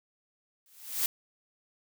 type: noise with exponential growth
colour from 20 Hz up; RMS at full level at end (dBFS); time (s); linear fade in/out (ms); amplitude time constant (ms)
blue; -25; 0.66-1.06; 1; 86
effects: none